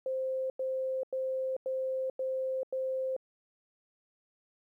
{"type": "tone bursts", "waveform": "sine", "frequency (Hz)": 523.3, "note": "C5", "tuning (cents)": 0, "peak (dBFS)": -30, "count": 6, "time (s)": [0.06, 3.165], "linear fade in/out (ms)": 2, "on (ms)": 440, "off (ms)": 93, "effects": ["12-bit"]}